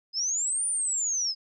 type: linear two-way sweep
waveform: sine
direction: up then down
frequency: 4978 to 9397 to 4978 Hz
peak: -25 dBFS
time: 0.13-1.35 s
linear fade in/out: 50 ms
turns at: 0.67 s
effects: none